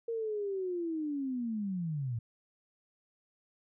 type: linear sweep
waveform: sine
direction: down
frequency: 466.2 to 110 Hz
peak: -32 dBFS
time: 0.08-2.19 s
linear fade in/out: 5 ms
effects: none